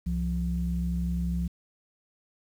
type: tone pair together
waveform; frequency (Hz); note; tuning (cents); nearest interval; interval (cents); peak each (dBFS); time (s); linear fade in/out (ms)
sine; 65.84 / 173.8; C2 / F3; +11 / -8; octave + perfect fourth; 1681; -28; 0.06-1.48; 10
effects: tanh soft clip ceiling -18 dBFS + 9-bit